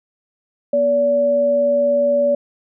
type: tone pair together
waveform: sine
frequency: 241.9 / 573.7 Hz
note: B3 / D5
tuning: -36 / -41 cents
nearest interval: octave + minor third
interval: 1495 cents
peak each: -25 / -13 dBFS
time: 0.73-2.35 s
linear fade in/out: 5 ms
effects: none